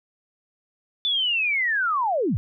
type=linear sweep; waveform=sine; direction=down; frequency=3520 to 73.8 Hz; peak=-20 dBFS; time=1.05-2.37 s; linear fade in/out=0 ms; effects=none